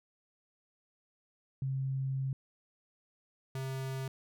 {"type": "tone pair in turn", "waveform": ["sine", "square"], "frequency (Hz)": [133.9, 132.98], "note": ["C3", "C3"], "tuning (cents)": [40, 28], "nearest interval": "unison", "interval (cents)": 12, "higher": "first", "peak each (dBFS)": [-31, -36], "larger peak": "first", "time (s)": [[1.62, 2.33], [3.55, 4.08]], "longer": "first", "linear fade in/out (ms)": 2, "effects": []}